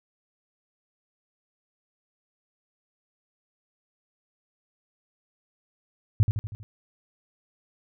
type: tone with echo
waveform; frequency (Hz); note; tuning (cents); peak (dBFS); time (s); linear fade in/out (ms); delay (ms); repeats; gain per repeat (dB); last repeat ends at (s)
sine; 105.5; G#2; +28; -14; 6.2-6.23; 0; 80; 5; -5; 6.63
effects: none